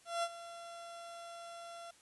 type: tone with ADSR envelope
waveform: 30% pulse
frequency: 682 Hz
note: F5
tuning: 41 cents flat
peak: -29 dBFS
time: 0.05-1.91 s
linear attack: 180 ms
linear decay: 52 ms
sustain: -15 dB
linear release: 6 ms
effects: white hiss -64 dBFS RMS until 2.01 s + resampled to 24000 Hz